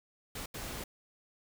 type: noise bursts at uneven times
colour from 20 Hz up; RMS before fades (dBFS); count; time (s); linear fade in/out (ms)
pink; -41; 2; 0.35-0.46 / 0.54-0.84; 5
effects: none